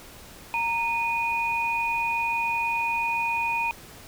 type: tone pair together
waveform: sine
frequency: 927 / 2475 Hz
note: A#5 / D#7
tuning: -10 / -10 cents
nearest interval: octave + perfect fourth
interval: 1700 cents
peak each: -26 dBFS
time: 0.54-3.71 s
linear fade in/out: 0 ms
effects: pink hiss -46 dBFS RMS until 4.07 s